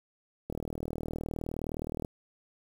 click train, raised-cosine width 2 ms, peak -22 dBFS, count 62, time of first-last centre 0.5-2.048 s, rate 39.4 Hz, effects 8-bit

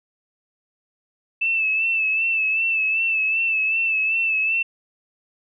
sine tone with vibrato, 2637 Hz, E7, in tune, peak -18 dBFS, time 1.41-4.63 s, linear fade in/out 10 ms, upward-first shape sine, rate 2.6 Hz, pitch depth 42 cents each way, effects none

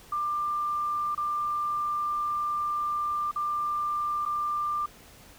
sine tone with dropouts, 1190 Hz, D6, 22 cents sharp, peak -26 dBFS, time 0.12-4.86 s, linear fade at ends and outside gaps 5 ms, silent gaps 1.149-1.176 / 3.313-3.359 / 4.253-4.26 s, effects pink hiss -52 dBFS RMS until 5.38 s

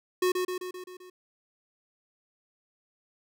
square tone with echo, 365.2 Hz, F#4, 23 cents flat, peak -23 dBFS, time 0.22-0.32 s, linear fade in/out 5 ms, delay 130 ms, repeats 6, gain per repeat -4 dB, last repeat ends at 1.1 s, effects none

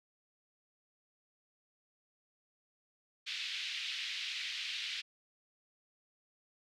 white band-pass noise, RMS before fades -40 dBFS, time 3.26-5.02 s, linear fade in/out 20 ms, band 2200 to 3900 Hz, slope 24 dB/octave, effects none

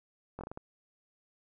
slowing click train, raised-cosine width 1 ms, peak -27 dBFS, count 6, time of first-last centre 0.39-0.574 s, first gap 20 ms, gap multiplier 1.31, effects none

